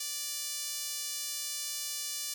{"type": "tone with high-pass filter", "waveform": "sawtooth", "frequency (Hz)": 587, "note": "D5", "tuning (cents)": -1, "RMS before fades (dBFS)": -37, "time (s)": [0, 2.34], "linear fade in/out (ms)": 5, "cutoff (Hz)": 5200, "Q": 1.1, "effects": []}